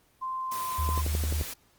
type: tone with pitch glide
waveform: sine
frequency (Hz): 1042 to 1031.8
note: C6 to C6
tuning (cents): -7 to -24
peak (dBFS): -30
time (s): 0.21-1.02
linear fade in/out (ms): 20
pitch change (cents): -17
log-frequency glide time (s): 0.48-0.67
type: noise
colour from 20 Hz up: white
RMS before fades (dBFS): -38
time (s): 0.51-1.54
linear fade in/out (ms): 10
type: tone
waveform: sine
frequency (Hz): 76.2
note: D#2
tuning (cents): -36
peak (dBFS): -26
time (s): 0.78-1.43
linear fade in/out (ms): 10
type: click train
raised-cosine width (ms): 2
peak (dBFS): -21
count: 7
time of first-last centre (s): 0.89-1.412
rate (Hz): 11.5
effects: pink hiss -64 dBFS RMS until 1.78 s + Opus 24 kbps